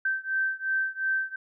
sine beating tone pair, 1553 / 1555.8 Hz, G6 / G6, -17 / -14 cents, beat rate 2.8 Hz, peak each -28 / -29 dBFS, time 0.05-1.36 s, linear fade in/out 5 ms, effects none

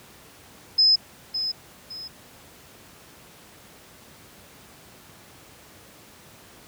sine tone with echo, 5100 Hz, D#8, 42 cents sharp, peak -14 dBFS, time 0.78-0.96 s, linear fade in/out 10 ms, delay 560 ms, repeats 2, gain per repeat -10 dB, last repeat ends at 2.08 s, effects pink hiss -49 dBFS RMS until 6.67 s + high-pass 80 Hz 12 dB/octave

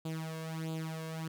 sawtooth tone with flanger, 160.5 Hz, E3, 46 cents flat, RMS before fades -39 dBFS, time 0.05-1.28 s, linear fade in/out 5 ms, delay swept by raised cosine 0.26 to 1.86 ms, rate 1.5 Hz, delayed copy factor +0.75, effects none

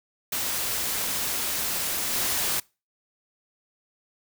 white noise with level steps, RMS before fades -28 / -26 dBFS, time 0.32-2.6 s, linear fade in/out 5 ms, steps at 2.12 s, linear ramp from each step 20 ms, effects noise-tail reverb RT60 0.3 s tail -25 dB re dry

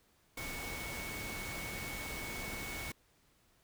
sine tone in noise, 2217 Hz, C#7, in tune, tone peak -44 dBFS, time 0.37-2.92 s, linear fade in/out 5 ms, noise pink, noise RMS -43 dBFS, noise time 0.37-2.92 s, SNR -4 dB, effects pink hiss -70 dBFS RMS until 3.63 s

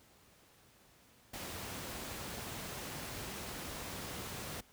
pink noise, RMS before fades -43 dBFS, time 1.33-4.61 s, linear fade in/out 10 ms, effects pink hiss -64 dBFS RMS until 4.72 s + high-pass 60 Hz 12 dB/octave

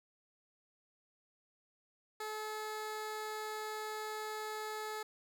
15% pulse tone, 430.3 Hz, A4, 39 cents flat, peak -33 dBFS, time 2.2-5.03 s, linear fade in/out 5 ms, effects none

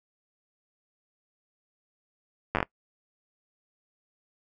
slowing click train, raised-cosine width 0.5 ms, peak -10 dBFS, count 6, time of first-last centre 2.55-2.628 s, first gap 9 ms, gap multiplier 1.28, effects noise-tail reverb RT60 0.1 s tail -23 dB re dry

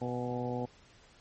harmonic tone with a mistuned harmonic, 123.47 Hz, B2, in tune, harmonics 1 / 2 / 3 / 4 / 5 / 6 / 7, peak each -38 / -37 / -42 / -38 / -45 / -42 / -43 dBFS, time 0.01-0.66 s, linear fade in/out 10 ms, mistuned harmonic 7, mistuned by -29 cents, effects pink hiss -60 dBFS RMS until 1.2 s + MP3 32 kbps

